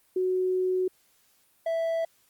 sine / triangle tone pair in turn, 369.8 / 658.9 Hz, F#4 / E5, -1 / -1 cents, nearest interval minor seventh, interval 1000 cents, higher second, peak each -23 dBFS, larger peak neither, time 0.16-0.88 / 1.66-2.05 s, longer first, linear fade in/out 5 ms, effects white hiss -65 dBFS RMS until 2.29 s + Opus 32 kbps

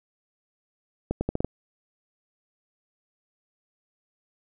accelerating click train, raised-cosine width 2 ms, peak -12 dBFS, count 6, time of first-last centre 1.11-1.446 s, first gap 100 ms, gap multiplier 0.8, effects none

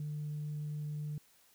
sine tone, 149.4 Hz, D3, 30 cents sharp, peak -35 dBFS, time 0-1.18 s, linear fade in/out 2 ms, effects tanh soft clip ceiling -33 dBFS + white hiss -66 dBFS RMS until 1.54 s

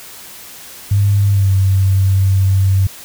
sine tone with pitch glide, 100.7 to 96.21 Hz, G2 to G2, +47 to -32 cents, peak -9 dBFS, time 0.91-2.87 s, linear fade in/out 5 ms, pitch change -79 cents, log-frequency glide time 1.3-1.51 s, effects white hiss -35 dBFS RMS until 3.04 s

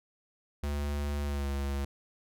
square tone with pitch glide, 72.3 to 69.64 Hz, D2 to C#2, -27 to +9 cents, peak -31 dBFS, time 0.63-1.85 s, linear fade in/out 5 ms, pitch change -64 cents, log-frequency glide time 1.24-1.48 s, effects none

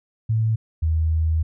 sine tone pair in turn, 111.1 / 79.91 Hz, A2 / D#2, +17 / +47 cents, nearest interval tritone, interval 570 cents, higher first, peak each -17 dBFS, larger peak neither, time 0.29-0.56 / 0.82-1.43 s, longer second, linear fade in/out 10 ms, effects none

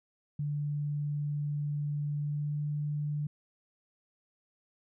sine tone with pitch glide, 146.6 to 147.96 Hz, D3 to D3, -3 to +13 cents, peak -30 dBFS, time 0.39-3.27 s, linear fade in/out 5 ms, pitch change +16 cents, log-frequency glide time 2.19-2.61 s, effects none

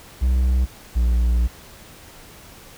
triangle tone pair in turn, 63.3 / 59.28 Hz, B1 / A#1, +43 / +30 cents, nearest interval minor second, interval 113 cents, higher first, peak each -13 dBFS, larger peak neither, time 0.21-0.66 / 0.95-1.48 s, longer second, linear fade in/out 20 ms, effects pink hiss -44 dBFS RMS until 2.77 s

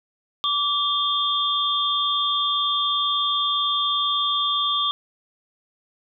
sine tone cluster, 1162 / 3250 / 3549 Hz, D6 / G#7 / A7, -19 / -38 / +14 cents, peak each -24 dBFS, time 0.44-4.91 s, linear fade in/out 0 ms, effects none

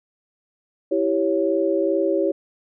sine chord, C# diminished, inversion first, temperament equal, 329.6 / 392 / 554.4 Hz, E4 / G4 / C#5, 0 / 0 / 0 cents, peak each -22 dBFS, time 0.91-2.32 s, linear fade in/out 10 ms, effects none

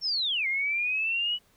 sine linear two-way sweep, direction down then up, 5510 to 2093 to 2961 Hz, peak -25 dBFS, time 0.01-1.39 s, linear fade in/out 50 ms, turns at 0.47 s, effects pink hiss -64 dBFS RMS until 1.56 s

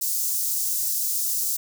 white high-pass noise, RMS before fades -25 dBFS, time 0.01-1.57 s, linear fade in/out 10 ms, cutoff 5600 Hz, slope 24 dB/octave, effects none

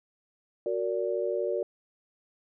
sine chord, Gb augmented, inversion none, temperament just, 370 / 462.5 / 578.1 Hz, Gb4 / Bb4 / D5, 0 / -14 / -27 cents, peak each -31 dBFS, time 0.66-1.63 s, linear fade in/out 2 ms, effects none

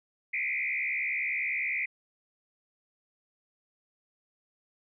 sine tone with frequency modulation, 2230 Hz, C#7, 10 cents sharp, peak -28 dBFS, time 0.33-1.86 s, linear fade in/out 10 ms, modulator 69.9 Hz, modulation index 3.4, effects none

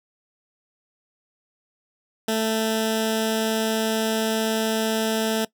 10% pulse tone with notch filter, 221.1 Hz, A3, 9 cents sharp, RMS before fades -23 dBFS, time 2.28-5.45 s, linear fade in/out 5 ms, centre 1100 Hz, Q 1.3, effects noise-tail reverb RT60 0.1 s tail -21 dB re dry

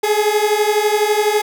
30% pulse beating tone pair, 415.3 / 427.3 Hz, G#4 / G#4, 0 / +49 cents, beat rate 12 Hz, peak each -14 dBFS, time 0.03-1.42 s, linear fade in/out 10 ms, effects none

